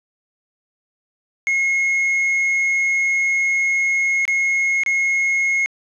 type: tone with dropouts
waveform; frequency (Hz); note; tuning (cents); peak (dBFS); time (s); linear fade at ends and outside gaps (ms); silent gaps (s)
triangle; 2163; C#7; -43; -14; 1.47-5.66; 0; 4.253-4.279 / 4.835-4.862
effects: resampled to 22050 Hz + 8-bit